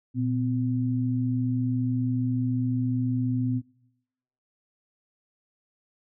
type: tone pair together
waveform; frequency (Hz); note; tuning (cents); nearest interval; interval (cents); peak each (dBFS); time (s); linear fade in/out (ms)
sine; 119.8 / 254.3; A#2 / C4; +48 / -49; octave + minor second; 1303; -26; 0.14-3.62; 50
effects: noise-tail reverb RT60 0.9 s tail -23 dB re dry